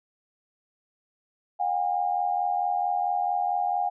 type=tone pair together; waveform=sine; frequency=719.5 / 804 Hz; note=F#5 / G5; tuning=-49 / +44 cents; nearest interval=major second; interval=193 cents; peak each=-26 dBFS; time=1.59-3.9 s; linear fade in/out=20 ms; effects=none